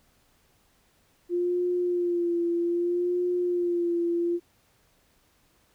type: tone with vibrato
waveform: sine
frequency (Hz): 349.2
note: F4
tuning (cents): 0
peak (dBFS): -23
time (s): 1.29-4.4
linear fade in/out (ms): 50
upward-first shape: sine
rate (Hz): 0.63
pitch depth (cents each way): 36
effects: pink hiss -65 dBFS RMS until 5.74 s